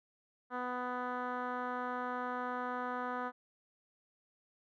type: tone with low-pass filter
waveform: 10% pulse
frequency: 248.7 Hz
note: B3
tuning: 12 cents sharp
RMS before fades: -38 dBFS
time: 0.5-3.32 s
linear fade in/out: 50 ms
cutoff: 1400 Hz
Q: 1.8
effects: none